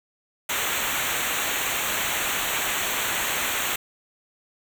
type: noise with comb filter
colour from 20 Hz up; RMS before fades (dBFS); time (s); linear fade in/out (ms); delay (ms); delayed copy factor
pink; -26; 0.49-3.76; 5; 0.2; -0.9
effects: none